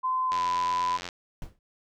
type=tone with pitch glide; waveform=sine; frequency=1028 to 1001 Hz; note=C6 to B5; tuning=-31 to +23 cents; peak=-24 dBFS; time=0.03-0.98 s; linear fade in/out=20 ms; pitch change=-46 cents; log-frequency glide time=0.26-0.44 s
type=click train; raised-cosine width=0.2 ms; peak=-18 dBFS; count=69; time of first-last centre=0.32-1.088 s; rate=88.5 Hz
type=noise with exponential decay; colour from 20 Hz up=brown; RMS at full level=-33 dBFS; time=1.42-1.59 s; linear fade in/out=1 ms; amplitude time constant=36 ms
effects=none